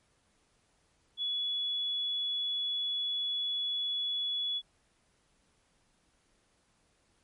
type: tone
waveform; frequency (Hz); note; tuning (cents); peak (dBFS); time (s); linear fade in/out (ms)
sine; 3397; G#7; +38; -30; 1.17-4.62; 50
effects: pink hiss -71 dBFS RMS until 7.23 s + MP3 48 kbps